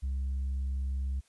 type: tone with tanh clipping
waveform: sine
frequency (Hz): 66.8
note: C2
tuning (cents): +36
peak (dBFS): -30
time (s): 0.02-1.21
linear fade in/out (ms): 20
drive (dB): 1
effects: white hiss -68 dBFS RMS until 1.28 s + resampled to 24000 Hz